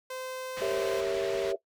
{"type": "tone", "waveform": "sawtooth", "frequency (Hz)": 516, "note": "C5", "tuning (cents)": -24, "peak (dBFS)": -32, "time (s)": [0.1, 1.01], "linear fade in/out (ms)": 5}
{"type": "low-pass noise", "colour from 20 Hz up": "white", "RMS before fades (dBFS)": -41, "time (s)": [0.56, 1.53], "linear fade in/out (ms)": 20, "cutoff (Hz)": 3200, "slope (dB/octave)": 12}
{"type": "chord", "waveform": "sine", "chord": "G diminished seventh", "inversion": "none", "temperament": "equal with one note detuned", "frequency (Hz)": [392, 463.7, 554.4, 659.3], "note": ["G4", "Bb4", "Db5", "Fb5"], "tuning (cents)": [0, -9, 0, 0], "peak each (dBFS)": [-31, -33, -33, -33], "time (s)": [0.61, 1.56], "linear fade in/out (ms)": 10}
{"effects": ["noise-tail reverb RT60 0.1 s tail -17 dB re dry"]}